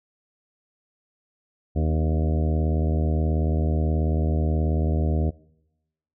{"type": "harmonic tone with a mistuned harmonic", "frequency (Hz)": 78.5, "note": "D#2", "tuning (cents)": 16, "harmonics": [1, 2, 3, 4, 5, 6, 7, 8, 9], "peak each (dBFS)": [-21, -27, -31, -33, -35, -37, -38, -39, -40], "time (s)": [1.75, 5.31], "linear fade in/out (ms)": 20, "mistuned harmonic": 4, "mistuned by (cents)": -49, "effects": ["noise-tail reverb RT60 0.9 s tail -22 dB re dry"]}